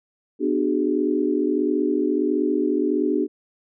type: chord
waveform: sine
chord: G# half-diminished seventh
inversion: first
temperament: just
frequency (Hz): 249.2 / 299 / 373.8 / 415.3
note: B3 / D4 / F#4 / G#4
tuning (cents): +16 / +31 / +18 / 0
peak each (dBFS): -26 / -22 / -24 / -26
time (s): 0.39-3.28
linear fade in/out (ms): 50
effects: none